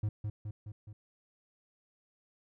triangle tone with echo, 105.6 Hz, G#2, 29 cents sharp, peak -27 dBFS, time 0.03-0.09 s, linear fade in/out 5 ms, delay 210 ms, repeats 4, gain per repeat -4 dB, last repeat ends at 0.93 s, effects none

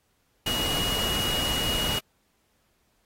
sine tone in noise, 2894 Hz, F#7, 39 cents flat, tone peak -27 dBFS, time 0.46-1.99 s, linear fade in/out 5 ms, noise pink, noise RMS -30 dBFS, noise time 0.46-1.99 s, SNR 0 dB, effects pink hiss -70 dBFS RMS until 3.05 s + AAC 48 kbps

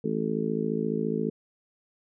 harmonic tone, 54.5 Hz, A1, 16 cents flat, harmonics 3 / 4 / 5 / 6 / 7 / 8, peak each -33 / -30 / -34 / -37 / -34 / -31 dBFS, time 0.04-1.3 s, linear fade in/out 5 ms, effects none

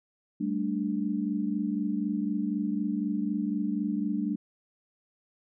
sine chord, G suspended second, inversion none, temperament equal, 196 / 220 / 293.7 Hz, G3 / A3 / D4, 0 / 0 / 0 cents, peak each -31 dBFS, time 0.4-4.36 s, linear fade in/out 10 ms, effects none

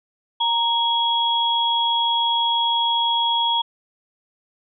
sine tone pair together, 932.3 / 3322 Hz, A#5 / G#7, 0 / 0 cents, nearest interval octave + minor seventh, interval 2200 cents, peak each -20 dBFS, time 0.4-3.62 s, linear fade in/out 10 ms, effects none

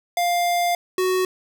square tone pair in turn, 700 / 370.8 Hz, F5 / F#4, +4 / +4 cents, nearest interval major seventh, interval 1100 cents, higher first, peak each -19 dBFS, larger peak neither, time 0.17-0.75 / 0.98-1.25 s, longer first, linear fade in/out 2 ms, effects none

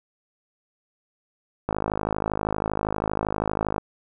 click train, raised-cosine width 1 ms, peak -10 dBFS, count 111, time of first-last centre 1.69-3.781 s, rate 52.6 Hz, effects none

